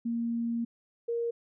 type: tone pair in turn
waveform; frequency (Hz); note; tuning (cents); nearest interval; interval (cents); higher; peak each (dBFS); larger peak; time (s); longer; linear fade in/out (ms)
sine; 233.1 / 468; A#3 / A#4; 0 / +7; octave; 1207; second; -28 / -28; neither; 0.05-0.65 / 1.08-1.31; first; 10
effects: none